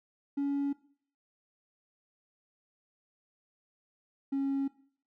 triangle tone pair in turn, 281.3 / 274.4 Hz, C#4 / C#4, +26 / -17 cents, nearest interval unison, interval 43 cents, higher first, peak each -25 dBFS, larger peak neither, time 0.37-0.73 / 4.32-4.68 s, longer neither, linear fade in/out 10 ms, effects noise-tail reverb RT60 0.5 s tail -20 dB re dry + tanh soft clip ceiling -24 dBFS

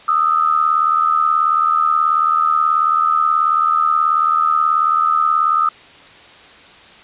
sine tone pair together, 1232.5 / 1311 Hz, D#6 / E6, -17 / -10 cents, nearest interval minor second, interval 107 cents, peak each -14 / -16 dBFS, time 0.08-5.69 s, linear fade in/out 5 ms, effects white hiss -42 dBFS RMS until 7.03 s + resampled to 8000 Hz

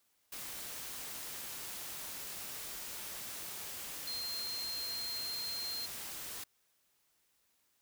sine tone in noise, 4182 Hz, C8, 2 cents flat, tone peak -38 dBFS, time 4.07-5.86 s, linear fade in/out 5 ms, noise white, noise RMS -44 dBFS, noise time 0.32-6.44 s, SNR +3 dB, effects white hiss -75 dBFS RMS until 7.81 s

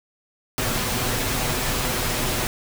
pink noise with comb filter, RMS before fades -24 dBFS, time 0.58-2.47 s, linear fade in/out 0 ms, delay 8 ms, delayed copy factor +0.5, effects none

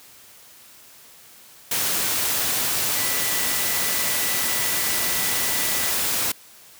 sine tone in noise, 1975.5 Hz, B6, in tune, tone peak -33 dBFS, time 2.96-5.91 s, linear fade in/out 5 ms, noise white, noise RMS -23 dBFS, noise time 1.71-6.32 s, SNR -13 dB, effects white hiss -48 dBFS RMS until 6.79 s + high-pass 60 Hz 12 dB/octave

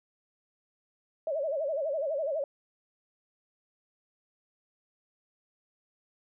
sine tone with vibrato, 595 Hz, D5, 22 cents sharp, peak -28 dBFS, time 1.27-2.44 s, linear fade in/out 2 ms, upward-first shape sine, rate 12 Hz, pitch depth 170 cents each way, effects none

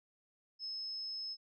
sine tone, 5190 Hz, E8, 28 cents flat, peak -39 dBFS, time 0.59-1.37 s, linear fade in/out 50 ms, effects none

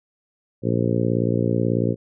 harmonic tone, 58.27 Hz, A#1, in tune, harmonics 2 / 3 / 4 / 5 / 6 / 7 / 8 / 9, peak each -23 / -25 / -26 / -27 / -28 / -28 / -29 / -30 dBFS, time 0.62-1.96 s, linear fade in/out 50 ms, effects none

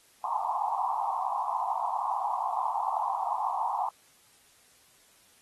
pink band-pass noise, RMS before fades -30 dBFS, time 0.24-3.89 s, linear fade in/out 2 ms, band 730 to 1100 Hz, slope 96 dB/octave, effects white hiss -61 dBFS RMS until 5.41 s + AAC 32 kbps

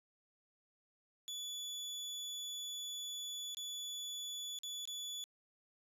30% pulse tone with dropouts, 3440 Hz, A7, 40 cents flat, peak -39 dBFS, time 1.28-5.24 s, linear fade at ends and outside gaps 0 ms, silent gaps 3.547-3.57 / 4.588-4.634 / 4.854-4.875 s, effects resampled to 32000 Hz

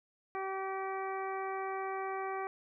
harmonic tone, 384.6 Hz, G4, 33 cents flat, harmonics 1 / 2 / 3 / 4 / 5 / 6, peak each -39 / -39 / -41 / -49 / -48 / -49 dBFS, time 0.35-2.47 s, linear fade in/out 0 ms, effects none

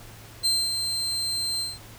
35% pulse tone with ADSR envelope, 4132 Hz, C8, 22 cents flat, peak -18 dBFS, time 0.43-1.79 s, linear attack 26 ms, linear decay 240 ms, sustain -6 dB, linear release 190 ms, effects added 109 Hz sine -47 dBFS peak until 1.98 s + pink hiss -47 dBFS RMS until 1.98 s

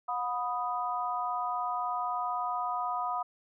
sine chord, B major, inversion second, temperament equal with one note detuned, 723.9 / 987.8 / 1244.5 Hz, F#5 / B5 / D#6, -38 / 0 / 0 cents, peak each -34 dBFS, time 0.08-3.23 s, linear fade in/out 10 ms, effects none

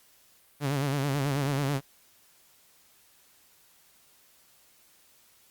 sawtooth tone with vibrato, 140 Hz, C#3, 18 cents sharp, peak -22 dBFS, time 0.6-1.81 s, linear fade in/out 50 ms, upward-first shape sine, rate 9.2 Hz, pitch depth 85 cents each way, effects white hiss -61 dBFS RMS until 5.5 s + Opus 48 kbps

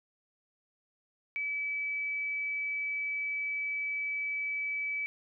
sine tone, 2296 Hz, D7, 40 cents flat, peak -31 dBFS, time 1.36-5.06 s, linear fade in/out 0 ms, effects none

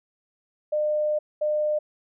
sine tone bursts at uneven times, 604 Hz, D5, 48 cents sharp, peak -21 dBFS, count 2, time 0.72-1.19 / 1.41-1.79 s, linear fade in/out 10 ms, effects none

